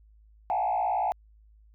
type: tone with frequency modulation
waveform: sine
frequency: 784 Hz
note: G5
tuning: in tune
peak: -23 dBFS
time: 0.5-1.12 s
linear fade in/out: 0 ms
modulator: 57.6 Hz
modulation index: 1.7
effects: tanh soft clip ceiling -20 dBFS + added 53 Hz sine -54 dBFS peak until 1.74 s